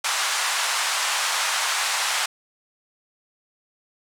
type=band-pass noise; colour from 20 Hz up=pink; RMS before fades=-24 dBFS; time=0.04-2.26 s; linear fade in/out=5 ms; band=850 to 9600 Hz; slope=24 dB/octave; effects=none